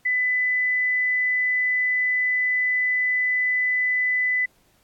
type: tone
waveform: sine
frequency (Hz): 2000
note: B6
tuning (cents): +21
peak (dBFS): -19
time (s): 0.05-4.46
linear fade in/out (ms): 10
effects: pink hiss -62 dBFS RMS until 4.83 s + AAC 64 kbps